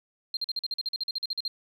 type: tone bursts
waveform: sine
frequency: 4186 Hz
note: C8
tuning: in tune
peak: -26 dBFS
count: 16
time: 0.34-1.479 s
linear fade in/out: 2 ms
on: 29 ms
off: 45 ms
effects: tanh soft clip ceiling -23 dBFS